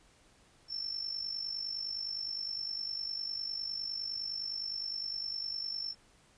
sine tone with amplitude modulation, 5380 Hz, E8, 34 cents sharp, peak -32 dBFS, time 0.68-5.95 s, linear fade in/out 50 ms, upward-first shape sine, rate 49.8 Hz, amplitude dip 70%, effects pink hiss -64 dBFS RMS until 6.37 s + resampled to 22050 Hz

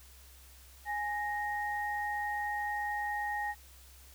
sine tone pair together, 830.6 / 1864.7 Hz, G#5 / A#6, 0 / 0 cents, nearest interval octave + major second, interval 1400 cents, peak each -34 / -36 dBFS, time 0.85-3.55 s, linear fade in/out 50 ms, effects added 65 Hz sine -55 dBFS peak until 4.14 s + white hiss -58 dBFS RMS until 4.14 s

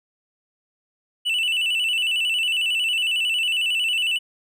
triangle tone with vibrato, 2812 Hz, F7, 11 cents sharp, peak -18 dBFS, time 1.25-4.19 s, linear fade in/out 20 ms, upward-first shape square, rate 11 Hz, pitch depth 85 cents each way, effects none

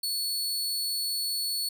sawtooth tone, 4415 Hz, C#8, 8 cents flat, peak -25 dBFS, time 0.03-1.69 s, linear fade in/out 5 ms, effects none

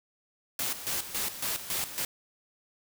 white noise with tremolo, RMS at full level -31 dBFS, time 0.59-2.05 s, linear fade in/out 2 ms, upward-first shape square, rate 3.6 Hz, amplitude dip 70%, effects none

